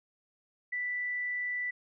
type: tone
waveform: sine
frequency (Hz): 1975.5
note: B6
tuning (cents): 0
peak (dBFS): -31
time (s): 0.72-1.71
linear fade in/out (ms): 10
effects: none